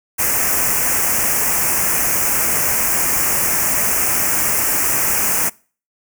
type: band-stop noise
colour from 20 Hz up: white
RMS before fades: -17 dBFS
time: 0.18-5.5 s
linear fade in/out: 20 ms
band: 2600 to 5600 Hz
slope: 48 dB/octave
effects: noise-tail reverb RT60 0.4 s tail -24 dB re dry